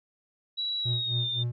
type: tone with pitch glide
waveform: sine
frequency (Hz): 3909 to 3605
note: B7 to A7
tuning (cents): -19 to +41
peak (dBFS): -28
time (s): 0.57-1.44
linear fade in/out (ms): 20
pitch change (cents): -140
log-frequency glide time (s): 0.79-1.27
type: tone with tremolo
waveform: triangle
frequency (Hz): 120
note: B2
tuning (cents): -49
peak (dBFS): -24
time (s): 0.85-1.52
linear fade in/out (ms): 10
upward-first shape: sine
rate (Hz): 3.8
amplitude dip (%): 90
effects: none